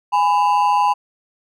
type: ring-modulated tone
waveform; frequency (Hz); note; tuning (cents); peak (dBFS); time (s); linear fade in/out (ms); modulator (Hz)
triangle; 913; A#5; -36; -8; 0.12-0.94; 20; 86.3
effects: none